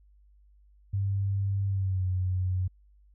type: tone with pitch glide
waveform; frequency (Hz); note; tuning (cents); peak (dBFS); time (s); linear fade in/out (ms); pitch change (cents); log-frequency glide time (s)
sine; 98.7 to 92.09; G2 to F#2; +12 to -8; -25; 0.93-2.68; 10; -120; 1.67-2.06
effects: added 50 Hz sine -56 dBFS peak until 3.14 s